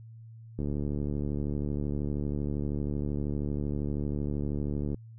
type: click train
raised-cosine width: 3 ms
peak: -20 dBFS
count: 318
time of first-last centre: 0.59-4.944 s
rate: 72.8 Hz
effects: added 113 Hz sine -45 dBFS peak until 5.18 s